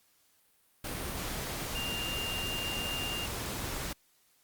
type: tone in noise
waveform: sine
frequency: 2800 Hz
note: F7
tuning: 4 cents sharp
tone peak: -35 dBFS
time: 1.75-3.26 s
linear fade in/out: 5 ms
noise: pink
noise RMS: -37 dBFS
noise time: 0.84-3.93 s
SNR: -1 dB
effects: white hiss -68 dBFS RMS until 4.43 s + Opus 48 kbps